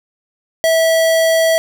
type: tone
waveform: square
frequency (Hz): 652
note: E5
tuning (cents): -19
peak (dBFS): -11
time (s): 0.64-1.58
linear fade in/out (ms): 0
effects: none